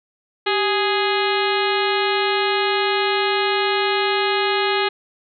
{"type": "harmonic tone with a mistuned harmonic", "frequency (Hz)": 415.3, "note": "G#4", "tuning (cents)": 0, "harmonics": [1, 2, 3, 4, 5, 6, 7, 8, 9, 10], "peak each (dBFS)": [-21, -24, -26, -27, -28, -29, -29, -30, -31, -31], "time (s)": [0.46, 4.89], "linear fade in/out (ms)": 10, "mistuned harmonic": 1, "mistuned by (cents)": -100, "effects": []}